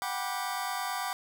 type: chord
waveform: sawtooth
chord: G major seventh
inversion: third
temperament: just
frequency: 735 / 784 / 980 / 1176 Hz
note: F#5 / G5 / B5 / D6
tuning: -12 / 0 / -14 / +2 cents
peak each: -33 dBFS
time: 0.02-1.13 s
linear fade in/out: 0 ms
effects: none